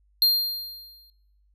square tone with exponential decay, 4200 Hz, C8, 6 cents sharp, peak -15 dBFS, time 0.22-1.1 s, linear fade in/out 1 ms, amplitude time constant 190 ms, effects noise-tail reverb RT60 0.7 s tail -19 dB re dry + added 50 Hz sine -60 dBFS peak until 1.54 s

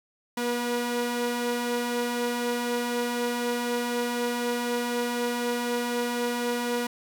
sawtooth tone pair together, 240 / 484 Hz, B3 / B4, -49 / -35 cents, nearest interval octave, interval 1214 cents, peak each -25 dBFS, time 0.37-6.87 s, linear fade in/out 5 ms, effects none

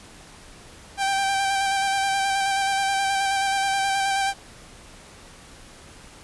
sawtooth tone with vibrato, 784 Hz, G5, in tune, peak -17 dBFS, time 0.97-4.34 s, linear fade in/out 50 ms, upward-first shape square, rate 9.4 Hz, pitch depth 17 cents each way, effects pink hiss -46 dBFS RMS until 6.23 s + resampled to 24000 Hz

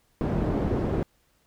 white low-pass noise, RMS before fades -26 dBFS, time 0.21-1.03 s, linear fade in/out 0 ms, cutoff 340 Hz, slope 12 dB/octave, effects pink hiss -67 dBFS RMS until 1.46 s

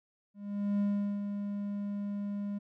triangle tone with ADSR envelope, 203 Hz, G#3, 39 cents flat, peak -24 dBFS, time 0.34-2.59 s, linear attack 460 ms, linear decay 400 ms, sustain -7 dB, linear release 16 ms, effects none

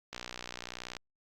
click train, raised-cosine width 0.2 ms, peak -22 dBFS, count 52, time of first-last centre 0.13-0.967 s, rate 60.9 Hz, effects Opus 48 kbps

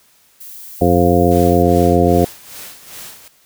violet noise, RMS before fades -34 dBFS, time 0.4-1.63 s, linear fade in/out 10 ms
harmonic tone, 87.31 Hz, F2, in tune, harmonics 1 / 2 / 3 / 4 / 5 / 6 / 8, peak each -17 / -17 / -17 / -17 / -17 / -17 / -17 dBFS, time 0.81-2.25 s, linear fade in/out 5 ms
white noise with tremolo, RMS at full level -32 dBFS, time 1.31-3.28 s, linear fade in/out 2 ms, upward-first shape sine, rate 2.5 Hz, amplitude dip 70%
effects white hiss -53 dBFS RMS until 3.45 s

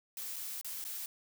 blue noise with dropouts, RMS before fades -41 dBFS, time 0.17-1.06 s, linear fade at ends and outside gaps 1 ms, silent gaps 0.36-0.364 / 0.613-0.646 / 0.841-0.85 s, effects none

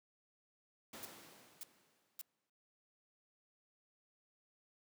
pink noise with exponential decay, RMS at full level -49 dBFS, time 0.93-2.5 s, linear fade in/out 5 ms, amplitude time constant 340 ms
blue noise bursts, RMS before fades -46 dBFS, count 3, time 1.03-2.213 s, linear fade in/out 0 ms, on 21 ms, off 560 ms
effects high-pass 200 Hz 12 dB/octave

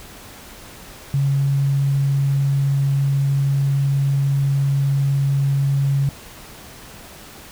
sine tone, 138.59 Hz, C#3, in tune, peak -15 dBFS, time 1.14-6.09 s, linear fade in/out 0 ms, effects pink hiss -40 dBFS RMS until 7.51 s

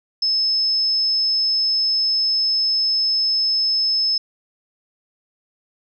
sine tone, 5220 Hz, E8, 18 cents flat, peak -16 dBFS, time 0.22-4.18 s, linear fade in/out 5 ms, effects none

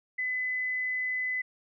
sine tone, 2012 Hz, B6, 32 cents sharp, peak -28 dBFS, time 0.18-1.42 s, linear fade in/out 10 ms, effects none

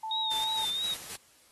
sine tone, 880 Hz, A5, in tune, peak -33 dBFS, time 0.03-0.65 s, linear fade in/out 5 ms
sine tone with vibrato, 3704 Hz, A#7, 12 cents flat, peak -29 dBFS, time 0.11-0.94 s, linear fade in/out 2 ms, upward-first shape sine, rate 3 Hz, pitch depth 65 cents each way
white noise with tremolo, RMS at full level -39 dBFS, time 0.31-1.16 s, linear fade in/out 5 ms, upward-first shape square, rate 3.8 Hz, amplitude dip 45%
effects white hiss -61 dBFS RMS until 1.51 s + AAC 32 kbps

